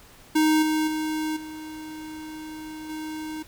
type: tone with level steps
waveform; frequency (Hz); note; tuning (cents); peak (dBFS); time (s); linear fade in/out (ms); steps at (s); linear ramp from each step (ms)
square; 311.1; D#4; 0; -18 / -22 / -26 / -36 / -32; 0.35-3.43; 10; 0.62 / 0.87 / 1.36 / 2.89; 10
effects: pink hiss -51 dBFS RMS until 3.47 s